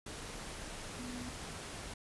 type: tone in noise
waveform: sine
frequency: 246.9 Hz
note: B3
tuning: in tune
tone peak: -43 dBFS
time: 0.99-1.29 s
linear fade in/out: 5 ms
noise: pink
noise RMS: -45 dBFS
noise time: 0.06-1.94 s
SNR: -1 dB
effects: resampled to 24000 Hz